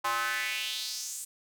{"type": "tone with high-pass filter sweep", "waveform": "square", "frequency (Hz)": 116.6, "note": "A#2", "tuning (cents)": 1, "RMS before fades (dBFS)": -33, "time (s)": [0.04, 1.25], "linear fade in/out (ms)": 10, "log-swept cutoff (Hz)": [980, 8700], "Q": 3.2, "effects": []}